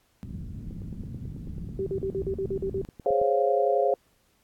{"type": "low-pass noise", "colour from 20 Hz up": "white", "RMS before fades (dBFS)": -37, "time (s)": [0.23, 2.85], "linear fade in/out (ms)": 0, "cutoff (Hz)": 200, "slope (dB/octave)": 24}
{"type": "click train", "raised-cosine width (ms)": 3, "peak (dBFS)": -28, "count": 24, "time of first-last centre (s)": [0.71, 3.215], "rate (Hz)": 9.18}
{"type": "tone bursts", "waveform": "sine", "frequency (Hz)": 387.2, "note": "G4", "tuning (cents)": -21, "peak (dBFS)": -26, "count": 9, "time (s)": [1.79, 2.816], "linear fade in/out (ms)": 2, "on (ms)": 74, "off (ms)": 45}
{"type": "chord", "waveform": "sine", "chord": "Db major seventh", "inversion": "second", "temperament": "equal", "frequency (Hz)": [415.3, 523.3, 554.4, 698.5], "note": ["Ab4", "C5", "Db5", "F5"], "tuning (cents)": [0, 0, 0, 0], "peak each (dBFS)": -26, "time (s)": [3.06, 3.94], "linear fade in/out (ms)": 2}
{"effects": ["pink hiss -67 dBFS RMS until 4.43 s", "AAC 64 kbps"]}